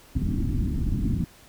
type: low-pass noise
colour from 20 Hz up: pink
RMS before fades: -25 dBFS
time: 0.15-1.25 s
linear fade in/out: 10 ms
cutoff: 300 Hz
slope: 48 dB/octave
effects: pink hiss -52 dBFS RMS until 1.48 s